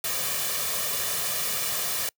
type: noise with comb filter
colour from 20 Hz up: white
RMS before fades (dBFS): -28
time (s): 0.04-2.09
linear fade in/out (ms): 2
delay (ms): 1.7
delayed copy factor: +0.6
effects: noise-tail reverb RT60 0.1 s tail -26 dB re dry + high-pass 100 Hz 12 dB/octave